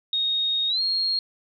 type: tone with pitch glide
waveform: sine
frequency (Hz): 3729 to 4259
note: A#7 to C8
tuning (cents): 0 to +30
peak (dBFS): -21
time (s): 0.13-1.19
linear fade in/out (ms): 2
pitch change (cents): +230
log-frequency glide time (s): 0.68-0.81
effects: none

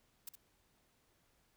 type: noise with echo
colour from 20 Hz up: blue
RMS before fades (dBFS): -45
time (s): 0.27-0.29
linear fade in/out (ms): 5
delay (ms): 65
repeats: 1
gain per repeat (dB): -8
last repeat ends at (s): 0.355
effects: pink hiss -74 dBFS RMS until 1.56 s

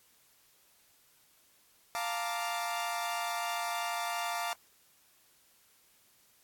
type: chord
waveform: sawtooth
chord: Bb major seventh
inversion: second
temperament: equal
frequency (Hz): 698.5 / 880 / 932.3 / 1174.7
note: F5 / A5 / Bb5 / D6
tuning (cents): 0 / 0 / 0 / 0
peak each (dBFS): -32 / -37 / -36 / -35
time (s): 1.95-4.53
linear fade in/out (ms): 0
effects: white hiss -65 dBFS RMS until 6.43 s + AAC 64 kbps

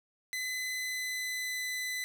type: tone with pitch glide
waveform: sawtooth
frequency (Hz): 2019 to 2006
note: B6 to B6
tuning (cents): +38 to +26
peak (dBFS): -30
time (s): 0.33-2.04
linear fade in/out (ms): 0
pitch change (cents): -12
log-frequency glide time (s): 0.73-1.64
effects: none

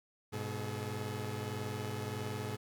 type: tone cluster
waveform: sawtooth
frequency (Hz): 103.1 / 124.7 / 427.5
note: G#2 / B2 / A4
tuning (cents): -12 / +17 / -50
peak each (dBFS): -36 / -38 / -39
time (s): 0.32-2.57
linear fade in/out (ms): 20
effects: none

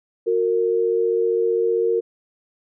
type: tone pair together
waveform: sine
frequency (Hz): 364.1 / 459.5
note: F#4 / A#4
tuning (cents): -28 / -25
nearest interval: major third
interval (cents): 403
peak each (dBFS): -22 / -18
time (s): 0.26-2.01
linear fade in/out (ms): 20
effects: none

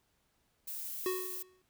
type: noise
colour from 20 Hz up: violet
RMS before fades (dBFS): -41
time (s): 0.67-1.43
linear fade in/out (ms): 10
type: tone with exponential decay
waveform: square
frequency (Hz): 370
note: F#4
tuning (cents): 0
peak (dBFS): -30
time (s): 1.06-1.62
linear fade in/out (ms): 2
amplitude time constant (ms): 120
effects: pink hiss -75 dBFS RMS until 1.69 s

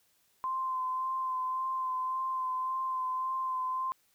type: tone with vibrato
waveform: sine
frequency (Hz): 1037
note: C6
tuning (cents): -16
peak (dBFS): -30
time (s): 0.44-3.92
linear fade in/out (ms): 0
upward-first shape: sine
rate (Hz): 1.8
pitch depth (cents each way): 18
effects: white hiss -70 dBFS RMS until 4.14 s

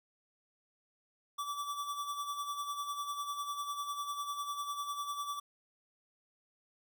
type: tone with tremolo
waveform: square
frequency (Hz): 1156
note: D6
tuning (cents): -28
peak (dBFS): -35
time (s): 1.38-5.4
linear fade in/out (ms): 10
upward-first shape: sine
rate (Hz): 10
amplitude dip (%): 55
effects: none

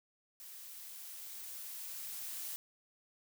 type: noise with level ramp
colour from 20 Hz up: blue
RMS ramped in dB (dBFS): -51 to -42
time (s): 0.4-2.56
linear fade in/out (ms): 0
effects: none

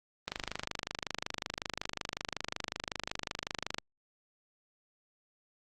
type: click train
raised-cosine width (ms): 0.2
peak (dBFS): -16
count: 90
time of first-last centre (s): 0.28-3.784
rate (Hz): 25.4
effects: Opus 24 kbps

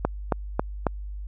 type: click train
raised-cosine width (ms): 1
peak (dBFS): -7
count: 4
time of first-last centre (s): 0.05-0.867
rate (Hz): 3.67
effects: added 50 Hz sine -32 dBFS peak until 1.27 s

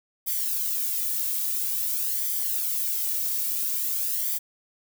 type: noise with flanger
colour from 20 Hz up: violet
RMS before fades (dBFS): -27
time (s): 0.26-4.39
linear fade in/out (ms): 20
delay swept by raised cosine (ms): 0.73 to 2.03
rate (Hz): 0.49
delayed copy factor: -0.65
effects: none

